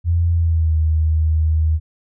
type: tone with pitch glide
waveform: sine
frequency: 85 to 78.85 Hz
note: F2 to D#2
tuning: -46 to +24 cents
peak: -13 dBFS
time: 0.04-1.8 s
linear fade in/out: 50 ms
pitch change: -130 cents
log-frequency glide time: 0.32-0.75 s
effects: none